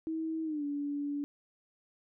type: tone with pitch glide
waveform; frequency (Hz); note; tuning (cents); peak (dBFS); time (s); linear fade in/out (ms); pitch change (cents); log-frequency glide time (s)
sine; 321 to 287.6; E4 to D4; -46 to -36; -32; 0.07-1.24; 0; -190; 0.44-0.64
effects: none